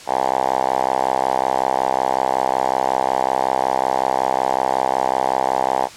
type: tone with band-pass filter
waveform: 5% pulse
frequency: 65.41 Hz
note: C2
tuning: in tune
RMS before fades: -19 dBFS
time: 0.06-5.89 s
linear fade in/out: 50 ms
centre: 840 Hz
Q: 3.8
effects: white hiss -38 dBFS RMS until 5.96 s + low-pass 7000 Hz 12 dB/octave